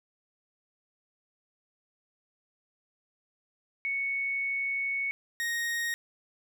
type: tone pair in turn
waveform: sine / 40% pulse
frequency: 2217 / 1867.8 Hz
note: C#7 / A#6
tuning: 0 / +3 cents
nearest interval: minor third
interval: 297 cents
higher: first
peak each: -28 dBFS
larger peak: neither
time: 3.85-5.11 / 5.4-5.94 s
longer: first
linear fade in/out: 0 ms
effects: none